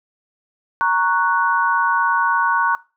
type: chord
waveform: sine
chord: F# major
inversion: first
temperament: equal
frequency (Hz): 932.3 / 1108.7 / 1480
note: A#5 / C#6 / F#6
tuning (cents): 0 / 0 / 0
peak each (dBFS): -19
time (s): 0.81-2.75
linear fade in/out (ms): 0
effects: noise-tail reverb RT60 0.3 s tail -21 dB re dry